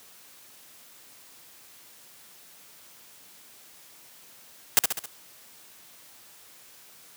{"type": "noise with echo", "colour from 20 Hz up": "white", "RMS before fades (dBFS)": -17, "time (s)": [4.77, 4.79], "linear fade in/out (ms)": 0, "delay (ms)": 67, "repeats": 4, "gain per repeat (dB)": -5, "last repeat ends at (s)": 5.058, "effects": ["white hiss -52 dBFS RMS until 7.16 s", "high-pass 100 Hz 12 dB/octave"]}